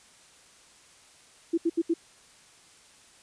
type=tone bursts; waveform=sine; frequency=333.7 Hz; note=E4; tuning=21 cents sharp; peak=-21 dBFS; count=4; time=1.53-1.94 s; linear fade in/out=10 ms; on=47 ms; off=74 ms; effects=white hiss -56 dBFS RMS until 3.22 s + resampled to 22050 Hz